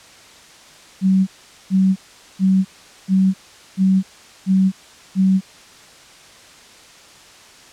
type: tone bursts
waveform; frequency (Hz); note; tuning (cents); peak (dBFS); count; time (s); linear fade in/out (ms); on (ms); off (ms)
sine; 190; F#3; +46; -11; 7; 1.01-5.41; 50; 260; 430
effects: white hiss -44 dBFS RMS until 7.72 s + low-pass 7000 Hz 12 dB/octave